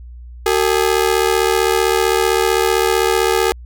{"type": "ring-modulated tone", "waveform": "sawtooth", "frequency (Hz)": 415.3, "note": "G#4", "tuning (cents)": 0, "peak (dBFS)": -6, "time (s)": [0.46, 3.52], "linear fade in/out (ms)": 0, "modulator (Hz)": 37.8, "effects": ["added 60 Hz sine -32 dBFS peak until 3.65 s"]}